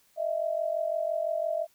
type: tone pair together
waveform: sine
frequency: 622.3 / 668.2 Hz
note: D#5 / E5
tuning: 0 / +23 cents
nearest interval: minor second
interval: 123 cents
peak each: -30 / -29 dBFS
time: 0.16-1.67 s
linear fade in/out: 50 ms
effects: white hiss -65 dBFS RMS until 1.74 s